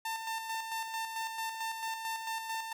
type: tone with tremolo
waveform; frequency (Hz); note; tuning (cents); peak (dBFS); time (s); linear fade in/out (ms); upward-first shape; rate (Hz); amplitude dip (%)
sawtooth; 897; A5; +33; -30; 0.05-2.73; 5; square; 4.5; 45
effects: none